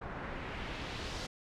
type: noise with low-pass filter sweep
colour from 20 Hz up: pink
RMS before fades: -41 dBFS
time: 0.01-1.27 s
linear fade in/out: 10 ms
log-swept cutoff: 1300 to 5500 Hz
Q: 1.3
effects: none

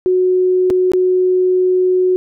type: tone with dropouts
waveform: sine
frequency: 367.6 Hz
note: F#4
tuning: 11 cents flat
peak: -10 dBFS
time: 0.06-2.16 s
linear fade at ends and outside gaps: 0 ms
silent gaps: 0.701-0.706 / 0.918-0.935 s
effects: none

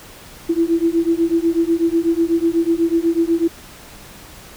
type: beating tone pair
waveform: sine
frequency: 329.6 / 337.7 Hz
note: E4 / E4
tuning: 0 / +42 cents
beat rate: 8.1 Hz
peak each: -17 dBFS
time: 0.49-3.48 s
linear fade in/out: 10 ms
effects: pink hiss -40 dBFS RMS until 4.56 s

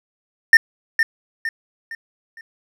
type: tone with echo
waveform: triangle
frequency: 1812 Hz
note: A#6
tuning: 50 cents flat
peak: -3 dBFS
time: 0.53-0.57 s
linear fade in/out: 2 ms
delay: 460 ms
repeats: 4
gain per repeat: -8 dB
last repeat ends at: 2.41 s
effects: none

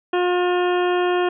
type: harmonic tone with a mistuned harmonic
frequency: 357.6 Hz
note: F4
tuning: 41 cents sharp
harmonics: 1 / 2 / 3 / 4 / 5 / 7 / 8 / 9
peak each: -18 / -24 / -28 / -30 / -32 / -35 / -36 / -37 dBFS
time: 0.13-1.29 s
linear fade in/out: 5 ms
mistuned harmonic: 8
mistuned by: -29 cents
effects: none

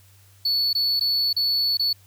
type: tone with dropouts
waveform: triangle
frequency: 4435 Hz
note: C#8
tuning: in tune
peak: -18 dBFS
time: 0.45-1.93 s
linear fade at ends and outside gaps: 5 ms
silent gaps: 0.731-0.75 / 0.997-1.008 / 1.33-1.364 / 1.772-1.794 s
effects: added 97 Hz sine -52 dBFS peak until 2.06 s + white hiss -57 dBFS RMS until 2.06 s

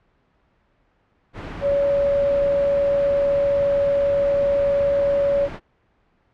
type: tone in noise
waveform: sine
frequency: 564 Hz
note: C#5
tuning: 30 cents sharp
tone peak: -16 dBFS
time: 1.61-5.49 s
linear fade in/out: 50 ms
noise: pink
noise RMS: -32 dBFS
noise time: 1.33-5.6 s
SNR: +13 dB
effects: pink hiss -63 dBFS RMS until 6.33 s + low-pass 2000 Hz 12 dB/octave

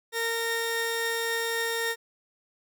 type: tone pair together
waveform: sawtooth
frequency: 459.9 / 1843.3 Hz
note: A#4 / A#6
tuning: -23 / -20 cents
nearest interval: 2 octaves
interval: 2403 cents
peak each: -26 dBFS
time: 0.12-1.96 s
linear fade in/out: 50 ms
effects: none

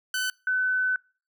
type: tone pair in turn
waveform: sawtooth / sine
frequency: 1510 / 1510 Hz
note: F#6 / F#6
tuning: +35 / +35 cents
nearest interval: unison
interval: 0 cents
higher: neither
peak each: -22 dBFS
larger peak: neither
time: 0.14-0.3 / 0.47-0.96 s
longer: second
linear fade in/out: 2 ms
effects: noise-tail reverb RT60 0.4 s tail -26 dB re dry

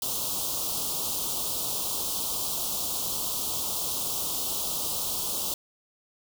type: band-stop noise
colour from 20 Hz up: white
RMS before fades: -30 dBFS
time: 0.02-5.54 s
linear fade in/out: 2 ms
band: 1200 to 3000 Hz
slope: 48 dB/octave
effects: none

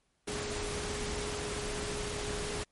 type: tone in noise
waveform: sine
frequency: 416.2 Hz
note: G#4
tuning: 4 cents sharp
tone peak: -39 dBFS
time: 0.27-2.64 s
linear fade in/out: 10 ms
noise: pink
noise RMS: -37 dBFS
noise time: 0.27-2.64 s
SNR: -5 dB
effects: pink hiss -75 dBFS RMS until 2.71 s + MP3 48 kbps

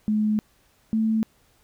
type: tone pair in turn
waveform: sine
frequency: 213.4 / 220.7 Hz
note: G#3 / A3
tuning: +47 / +5 cents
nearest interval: minor second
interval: 58 cents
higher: second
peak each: -19 / -19 dBFS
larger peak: neither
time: 0.08-0.39 / 0.93-1.23 s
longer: first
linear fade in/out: 0 ms
effects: pink hiss -62 dBFS RMS until 1.63 s

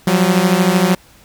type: beating tone pair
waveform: sawtooth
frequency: 176.9 / 189.9 Hz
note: F3 / F#3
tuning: +23 / +45 cents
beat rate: 13 Hz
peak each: -10 dBFS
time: 0.07-0.95 s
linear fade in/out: 5 ms
effects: pink hiss -47 dBFS RMS until 1.24 s

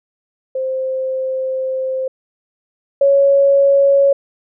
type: tone pair in turn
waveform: sine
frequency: 523.3 / 555.7 Hz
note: C5 / C#5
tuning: 0 / +4 cents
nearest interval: minor second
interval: 104 cents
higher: second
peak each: -17 / -8 dBFS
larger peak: second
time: 0.55-2.08 / 3.01-4.13 s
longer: first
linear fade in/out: 5 ms
effects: none

